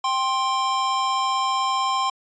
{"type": "tone pair together", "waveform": "square", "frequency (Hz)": [784, 1052.6], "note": ["G5", "C6"], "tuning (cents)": [0, 10], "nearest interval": "perfect fourth", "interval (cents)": 510, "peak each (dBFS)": [-27, -22], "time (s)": [0.04, 2.1], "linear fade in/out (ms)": 5, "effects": ["resampled to 16000 Hz"]}